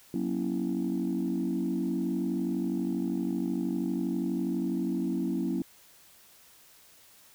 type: chord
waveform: sine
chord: F# dominant seventh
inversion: none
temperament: equal with one note detuned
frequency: 185 / 237.7 / 277.2 / 329.6 Hz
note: F#3 / A#3 / C#4 / E4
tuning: 0 / +34 / 0 / 0 cents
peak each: -32 dBFS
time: 0.14-5.62 s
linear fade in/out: 2 ms
effects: tanh soft clip ceiling -21 dBFS + white hiss -57 dBFS RMS until 7.34 s